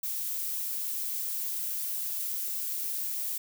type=noise; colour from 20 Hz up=violet; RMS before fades=-33 dBFS; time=0.03-3.38 s; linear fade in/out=5 ms; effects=none